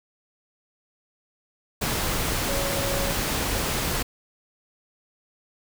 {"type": "tone in noise", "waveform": "sine", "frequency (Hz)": 554.4, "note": "C#5", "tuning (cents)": 0, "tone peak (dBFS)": -30, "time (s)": [2.48, 3.12], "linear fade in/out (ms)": 10, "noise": "pink", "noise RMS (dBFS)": -26, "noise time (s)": [1.81, 4.03], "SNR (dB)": -7, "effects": []}